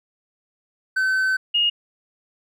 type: tone pair in turn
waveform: triangle / sine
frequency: 1529 / 2857 Hz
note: G6 / F7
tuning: -44 / +39 cents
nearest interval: major seventh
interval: 1083 cents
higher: second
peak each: -16 dBFS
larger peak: neither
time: 0.96-1.37 / 1.54-1.7 s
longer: first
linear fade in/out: 10 ms
effects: none